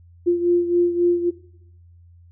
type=beating tone pair; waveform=sine; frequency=348.2 / 351.9 Hz; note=F4 / F4; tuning=-5 / +13 cents; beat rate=3.7 Hz; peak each=-16 / -22 dBFS; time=0.26-1.31 s; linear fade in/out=20 ms; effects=noise-tail reverb RT60 0.8 s tail -18 dB re dry + added 86 Hz sine -46 dBFS peak until 2.31 s